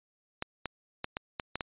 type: clicks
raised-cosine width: 0.3 ms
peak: -17 dBFS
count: 7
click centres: 0.424 / 0.657 / 1.044 / 1.169 / 1.398 / 1.556 / 1.608 s
effects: resampled to 8000 Hz